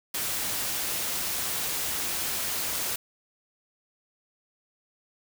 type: noise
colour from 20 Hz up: white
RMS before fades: -30 dBFS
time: 0.14-2.96 s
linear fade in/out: 5 ms
effects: none